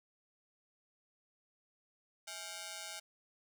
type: ring-modulated tone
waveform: 5% pulse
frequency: 740 Hz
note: F#5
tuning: in tune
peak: -29 dBFS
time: 2.27-3 s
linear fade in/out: 10 ms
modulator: 91.3 Hz
effects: none

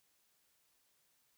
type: silence
effects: white hiss -75 dBFS RMS until 1.37 s

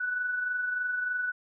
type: tone pair together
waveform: sine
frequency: 1483 / 1506.3 Hz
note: F#6 / F#6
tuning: +4 / +31 cents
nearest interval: unison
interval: 27 cents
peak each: -28 / -40 dBFS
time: 0-1.32 s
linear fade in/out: 10 ms
effects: none

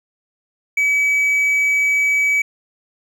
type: tone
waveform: triangle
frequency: 2283 Hz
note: D7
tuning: 50 cents flat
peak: -12 dBFS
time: 0.77-2.42 s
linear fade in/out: 5 ms
effects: none

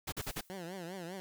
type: noise bursts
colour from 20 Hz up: pink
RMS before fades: -38 dBFS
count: 4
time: 0.07-0.411 s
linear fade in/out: 10 ms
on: 53 ms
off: 43 ms
type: noise with exponential decay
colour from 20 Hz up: blue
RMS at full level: -48 dBFS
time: 0.22-0.82 s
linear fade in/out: 0 ms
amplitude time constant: 130 ms
type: tone with vibrato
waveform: 15% pulse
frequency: 179.8 Hz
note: F#3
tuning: 49 cents flat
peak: -35 dBFS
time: 0.5-1.2 s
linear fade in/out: 0 ms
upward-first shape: triangle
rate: 5 Hz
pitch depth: 180 cents each way
effects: none

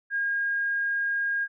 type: tone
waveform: sine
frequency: 1624 Hz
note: G#6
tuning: 39 cents flat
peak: -24 dBFS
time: 0.1-1.48 s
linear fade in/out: 50 ms
effects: none

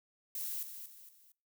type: noise with echo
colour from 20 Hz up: violet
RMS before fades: -39 dBFS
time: 0.35-0.63 s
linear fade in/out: 2 ms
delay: 230 ms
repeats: 3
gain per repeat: -8 dB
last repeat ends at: 1.32 s
effects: noise-tail reverb RT60 0.4 s tail -24 dB re dry

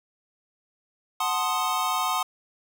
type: chord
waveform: square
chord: F# diminished seventh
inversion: none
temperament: equal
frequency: 740 / 880 / 1046.5 / 1244.5 Hz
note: F#5 / A5 / C6 / Eb6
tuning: 0 / 0 / 0 / 0 cents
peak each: -31 / -32 / -29 / -29 dBFS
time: 1.2-2.23 s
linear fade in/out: 5 ms
effects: none

